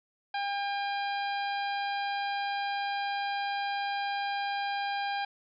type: harmonic tone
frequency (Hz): 803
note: G5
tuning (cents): +41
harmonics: 1 / 2 / 3 / 4 / 5 / 6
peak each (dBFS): -31 / -37 / -41 / -43 / -45 / -47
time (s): 0.34-5.25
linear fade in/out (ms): 5
effects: none